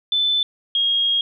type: tone pair in turn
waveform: sine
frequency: 3517 / 3264 Hz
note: A7 / G#7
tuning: -1 / -31 cents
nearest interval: minor second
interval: 130 cents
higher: first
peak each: -16 dBFS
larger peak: neither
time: 0.12-0.43 / 0.75-1.21 s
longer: second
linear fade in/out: 2 ms
effects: none